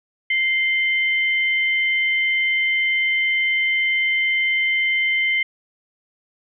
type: tone pair together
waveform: sine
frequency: 2094 / 3063 Hz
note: C7 / G7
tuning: +1 / -41 cents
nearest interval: perfect fifth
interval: 658 cents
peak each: -17 / -27 dBFS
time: 0.3-5.43 s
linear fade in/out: 5 ms
effects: none